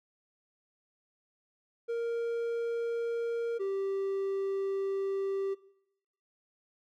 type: tone pair in turn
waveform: triangle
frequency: 466.2 / 390.6 Hz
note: A#4 / G4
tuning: 0 / -6 cents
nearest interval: minor third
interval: 306 cents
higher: first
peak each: -28 dBFS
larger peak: neither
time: 1.88-3.59 / 3.59-5.55 s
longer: second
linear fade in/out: 20 ms
effects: noise-tail reverb RT60 0.8 s tail -19 dB re dry